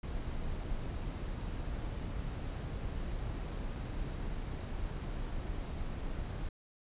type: noise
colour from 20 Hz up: brown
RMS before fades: -38 dBFS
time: 0.03-6.49 s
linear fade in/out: 5 ms
effects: resampled to 8000 Hz